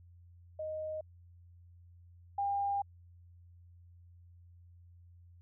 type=tone pair in turn; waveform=sine; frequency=622 / 801.6 Hz; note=D#5 / G5; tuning=-1 / +38 cents; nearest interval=major third; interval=439 cents; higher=second; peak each=-36 / -30 dBFS; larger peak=second; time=0.59-1.01 / 2.38-2.82 s; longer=second; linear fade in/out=5 ms; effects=added 87 Hz sine -55 dBFS peak until 5.41 s